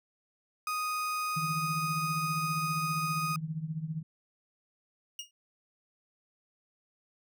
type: tone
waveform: 35% pulse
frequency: 1244.5 Hz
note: D#6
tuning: in tune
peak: -29 dBFS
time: 0.67-3.36 s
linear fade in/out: 2 ms
type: tone with tremolo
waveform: sine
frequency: 158.4 Hz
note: D#3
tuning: 31 cents sharp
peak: -29 dBFS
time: 1.36-4.03 s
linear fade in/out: 10 ms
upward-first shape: triangle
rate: 15 Hz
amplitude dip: 85%
type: tone with exponential decay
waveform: 25% pulse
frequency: 2854 Hz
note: F7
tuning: 37 cents sharp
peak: -30 dBFS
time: 5.19-5.31 s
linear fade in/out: 2 ms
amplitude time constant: 26 ms
effects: none